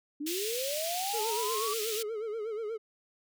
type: linear sweep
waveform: sine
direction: up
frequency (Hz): 280 to 1167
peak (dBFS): -33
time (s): 0.2-1.74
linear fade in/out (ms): 10
type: high-pass noise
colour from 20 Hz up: pink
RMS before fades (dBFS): -36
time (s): 0.26-2.03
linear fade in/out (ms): 10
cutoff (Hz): 2600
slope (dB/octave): 24
type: tone with vibrato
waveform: triangle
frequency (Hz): 437.4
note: A4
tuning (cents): -10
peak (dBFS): -31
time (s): 1.13-2.78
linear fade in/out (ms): 20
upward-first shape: sine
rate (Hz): 8.3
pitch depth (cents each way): 95
effects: none